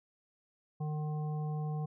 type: harmonic tone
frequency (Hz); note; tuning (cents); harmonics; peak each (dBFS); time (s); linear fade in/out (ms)
152; D#3; -40; 1 / 3 / 5 / 7; -33 / -47 / -46 / -54; 0.8-1.86; 10
effects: none